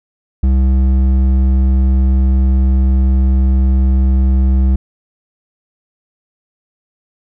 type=tone with hard clipping; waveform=sine; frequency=65.41 Hz; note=C2; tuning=in tune; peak=-10 dBFS; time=0.43-4.76 s; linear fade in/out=5 ms; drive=8 dB; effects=none